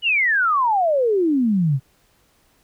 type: exponential sweep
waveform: sine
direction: down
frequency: 2989 to 126.7 Hz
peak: -15 dBFS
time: 0.02-1.8 s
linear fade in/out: 50 ms
effects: pink hiss -60 dBFS RMS until 2.63 s

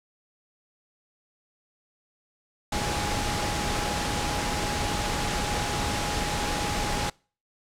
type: tone in noise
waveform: sine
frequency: 829 Hz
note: G#5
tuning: 3 cents flat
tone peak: -33 dBFS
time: 2.72-7.1 s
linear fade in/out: 5 ms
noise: pink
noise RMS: -28 dBFS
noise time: 2.72-7.1 s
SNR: -8 dB
effects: noise-tail reverb RT60 0.4 s tail -26 dB re dry + low-pass 8000 Hz 12 dB/octave

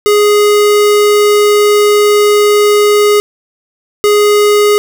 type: tone pair in turn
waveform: square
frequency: 415.3 / 415.3 Hz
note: G#4 / G#4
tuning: 0 / 0 cents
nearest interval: unison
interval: 0 cents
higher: neither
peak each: -6 dBFS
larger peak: neither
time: 0.06-3.2 / 4.04-4.78 s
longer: first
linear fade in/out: 0 ms
effects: none

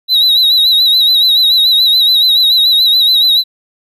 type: tone with vibrato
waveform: triangle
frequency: 3896 Hz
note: B7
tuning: 24 cents flat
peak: -5 dBFS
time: 0.08-3.44 s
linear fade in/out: 50 ms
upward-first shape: sine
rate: 7 Hz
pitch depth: 71 cents each way
effects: none

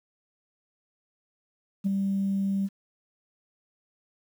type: tone with ADSR envelope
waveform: sine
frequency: 196 Hz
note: G3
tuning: in tune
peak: -19 dBFS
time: 1.84-2.69 s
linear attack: 26 ms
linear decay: 13 ms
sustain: -4 dB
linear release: 41 ms
effects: tanh soft clip ceiling -19 dBFS + 9-bit

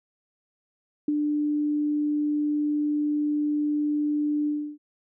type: tone with ADSR envelope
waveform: sine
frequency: 296.8 Hz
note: D4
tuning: 18 cents sharp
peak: -19 dBFS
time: 1.08-4.78 s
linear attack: 4 ms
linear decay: 21 ms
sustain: -3 dB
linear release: 310 ms
effects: none

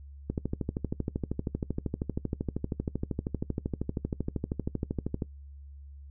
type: click train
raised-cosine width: 3 ms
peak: -17 dBFS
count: 64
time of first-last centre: 0.3-5.222 s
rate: 12.8 Hz
effects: noise-tail reverb RT60 0.1 s tail -20 dB re dry + added 70 Hz sine -44 dBFS peak until 6.1 s

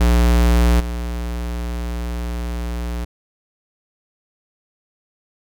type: tone with level steps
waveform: square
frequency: 59.3 Hz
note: A#1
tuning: 30 cents sharp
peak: -12 / -23 dBFS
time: 0-3.05 s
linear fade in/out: 10 ms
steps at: 0.8 s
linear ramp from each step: 2 ms
effects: none

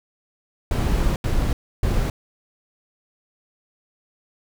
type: noise bursts at uneven times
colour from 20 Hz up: brown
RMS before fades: -20 dBFS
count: 3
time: 0.71-1.16 / 1.24-1.53 / 1.83-2.1 s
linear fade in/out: 2 ms
effects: none

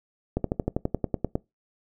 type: slowing click train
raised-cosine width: 2 ms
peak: -11 dBFS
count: 12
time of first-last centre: 0.37-1.355 s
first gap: 73 ms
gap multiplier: 1.04
effects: noise-tail reverb RT60 0.2 s tail -22 dB re dry

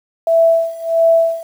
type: tone with tremolo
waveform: sine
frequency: 661 Hz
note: E5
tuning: 5 cents sharp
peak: -7 dBFS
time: 0.27-1.43 s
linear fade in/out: 2 ms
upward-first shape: sine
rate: 1.5 Hz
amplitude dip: 90%
effects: 7-bit

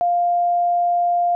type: tone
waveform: sine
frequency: 700 Hz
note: F5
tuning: 4 cents sharp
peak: -15 dBFS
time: 0.01-1.35 s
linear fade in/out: 0 ms
effects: none

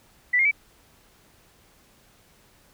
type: tone with pitch steps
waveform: sine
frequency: 1975.5 / 2130 / 2296 Hz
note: B6 / C7 / D7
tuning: 0 / +30 / -40 cents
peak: -17 dBFS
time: 0.33-0.513 s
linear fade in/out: 10 ms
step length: 61 ms
effects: pink hiss -58 dBFS RMS until 2.73 s

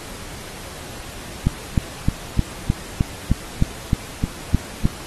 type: click train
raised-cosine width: 5 ms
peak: -3 dBFS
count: 12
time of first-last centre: 1.47-4.855 s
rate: 3.25 Hz
effects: pink hiss -36 dBFS RMS until 5.06 s + AAC 32 kbps

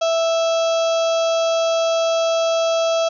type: harmonic tone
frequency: 659 Hz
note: E5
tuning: 1 cent flat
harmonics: 1 / 2 / 4 / 5 / 6 / 7 / 8 / 9 / 10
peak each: -16 / -27 / -32 / -30 / -37 / -37 / -37 / -35 / -40 dBFS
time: 0.01-3.09 s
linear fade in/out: 10 ms
effects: none

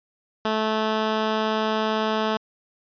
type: tone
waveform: 10% pulse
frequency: 217.8 Hz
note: A3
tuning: 17 cents flat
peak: -13 dBFS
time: 0.45-2.37 s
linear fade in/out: 2 ms
effects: resampled to 11025 Hz

